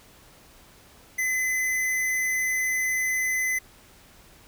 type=tone; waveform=square; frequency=2028 Hz; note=B6; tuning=45 cents sharp; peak=-24 dBFS; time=1.18-3.59 s; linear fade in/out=10 ms; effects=pink hiss -53 dBFS RMS until 4.47 s